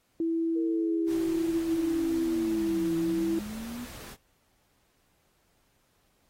sine tone, 329.6 Hz, E4, in tune, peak -25 dBFS, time 0.2-3.39 s, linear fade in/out 2 ms
sine linear two-way sweep, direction down then up, 466.2 to 166.8 to 246.8 Hz, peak -35 dBFS, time 0.55-3.86 s, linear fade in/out 20 ms, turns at 2.95 s
pink noise, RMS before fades -45 dBFS, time 1.06-4.17 s, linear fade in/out 50 ms
effects pink hiss -70 dBFS RMS until 6.29 s + AAC 48 kbps

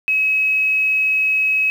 sine tone with quantisation, 2559 Hz, D#7, 48 cents sharp, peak -14 dBFS, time 0.08-1.7 s, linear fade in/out 0 ms, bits 7, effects none

